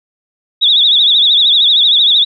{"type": "tone with vibrato", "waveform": "sine", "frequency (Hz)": 3600, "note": "A7", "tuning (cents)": 39, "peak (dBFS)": -6, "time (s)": [0.61, 2.25], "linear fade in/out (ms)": 20, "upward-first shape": "triangle", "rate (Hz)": 13, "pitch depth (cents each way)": 150, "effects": []}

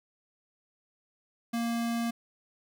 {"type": "tone", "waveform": "square", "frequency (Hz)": 233.1, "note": "A#3", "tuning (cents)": 0, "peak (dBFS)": -29, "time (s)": [1.53, 2.11], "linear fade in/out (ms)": 10, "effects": []}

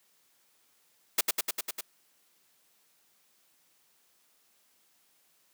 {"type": "noise with echo", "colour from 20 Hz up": "white", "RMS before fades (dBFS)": -24, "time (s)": [1.18, 1.21], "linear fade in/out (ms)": 5, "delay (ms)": 100, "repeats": 6, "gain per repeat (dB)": -2, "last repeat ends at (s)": 1.81, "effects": ["white hiss -68 dBFS RMS until 5.53 s", "high-pass 150 Hz 12 dB/octave"]}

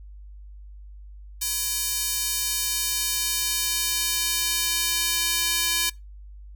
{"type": "tone with high-pass filter sweep", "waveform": "square", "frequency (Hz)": 338, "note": "E4", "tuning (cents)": 43, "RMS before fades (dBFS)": -25, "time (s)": [1.41, 5.9], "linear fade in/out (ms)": 10, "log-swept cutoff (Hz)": [5900, 3100], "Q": 0.78, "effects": ["noise-tail reverb RT60 0.2 s tail -23 dB re dry", "added 50 Hz sine -40 dBFS peak until 6.55 s"]}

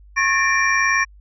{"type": "tone cluster", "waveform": "sine", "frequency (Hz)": [1088, 1719, 1818, 2357, 5630], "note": ["C#6", "A6", "A#6", "D7", "F8"], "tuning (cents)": [-33, -41, -44, 6, 13], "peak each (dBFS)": [-21, -26, -19, -20, -28], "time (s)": [0.16, 1.05], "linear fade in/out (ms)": 20, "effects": ["added 50 Hz sine -43 dBFS peak until 1.2 s"]}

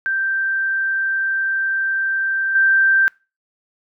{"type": "tone with level steps", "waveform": "sine", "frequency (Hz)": 1568, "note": "G6", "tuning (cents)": 0, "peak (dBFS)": [-17, -11], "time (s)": [0.06, 3.08], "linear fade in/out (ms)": 0, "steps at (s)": 2.55, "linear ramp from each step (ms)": 5, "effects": ["noise-tail reverb RT60 0.3 s tail -25 dB re dry"]}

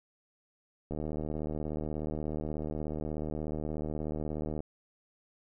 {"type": "click train", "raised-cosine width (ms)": 2, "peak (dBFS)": -23, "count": 284, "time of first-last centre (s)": [0.91, 4.605], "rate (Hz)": 76.6, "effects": []}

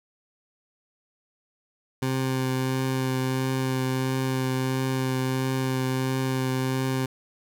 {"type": "tone with vibrato", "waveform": "20% pulse", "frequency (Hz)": 130.81, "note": "C3", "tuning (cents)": 0, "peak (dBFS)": -19, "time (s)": [2.02, 7.06], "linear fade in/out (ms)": 5, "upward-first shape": "triangle", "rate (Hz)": 1.5, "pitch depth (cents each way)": 14, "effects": []}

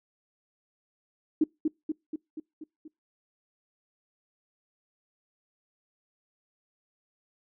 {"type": "tone with echo", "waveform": "sine", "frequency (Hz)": 310.7, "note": "D#4", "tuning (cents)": -2, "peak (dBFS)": -18, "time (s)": [1.41, 1.44], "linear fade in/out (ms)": 5, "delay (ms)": 240, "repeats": 6, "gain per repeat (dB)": -4, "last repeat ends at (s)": 2.88, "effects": ["noise-tail reverb RT60 0.2 s tail -25 dB re dry"]}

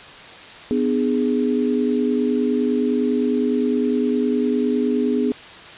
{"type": "chord", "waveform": "sine", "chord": "G# diminished", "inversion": "first", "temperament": "just", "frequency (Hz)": [249.2, 299, 415.3], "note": ["B3", "D4", "G#4"], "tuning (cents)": [16, 31, 0], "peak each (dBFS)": [-19, -24, -22], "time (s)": [0.71, 5.32], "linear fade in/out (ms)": 0, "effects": ["white hiss -39 dBFS RMS until 5.77 s", "resampled to 8000 Hz"]}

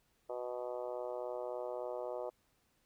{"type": "harmonic tone", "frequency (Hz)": 123.47, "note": "B2", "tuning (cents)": 0, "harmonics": [3, 4, 5, 6, 7, 8, 9, 10], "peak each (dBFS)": [-46, -42, -42, -51, -50, -55, -56, -58], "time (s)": [0.29, 2.3], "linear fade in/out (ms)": 10, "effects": ["pink hiss -75 dBFS RMS until 2.85 s"]}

